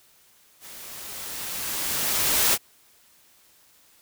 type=noise with level ramp; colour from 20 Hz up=white; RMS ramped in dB=-43 to -19 dBFS; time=0.6-2.58 s; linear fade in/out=50 ms; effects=white hiss -58 dBFS RMS until 4.01 s